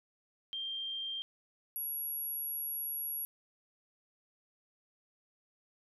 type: tone pair in turn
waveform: sine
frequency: 3177 / 11322 Hz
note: G7 / F9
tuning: +23 / +23 cents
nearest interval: octave + minor seventh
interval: 2200 cents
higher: second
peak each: -36 / -35 dBFS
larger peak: second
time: 0.53-1.22 / 1.76-3.25 s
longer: second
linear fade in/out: 0 ms
effects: none